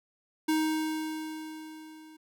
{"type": "tone with level ramp", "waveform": "square", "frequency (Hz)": 313.3, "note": "D#4", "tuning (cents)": 12, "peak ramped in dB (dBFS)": [-24, -50], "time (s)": [0.48, 2.17], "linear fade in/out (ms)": 10, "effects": []}